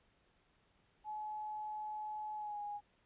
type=tone with pitch glide; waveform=sine; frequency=852 to 825.8 Hz; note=G#5 to G#5; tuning=+44 to -10 cents; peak=-40 dBFS; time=1.04-2.81 s; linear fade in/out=50 ms; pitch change=-54 cents; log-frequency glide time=2.35-2.6 s; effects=pink hiss -73 dBFS RMS until 3.05 s + resampled to 8000 Hz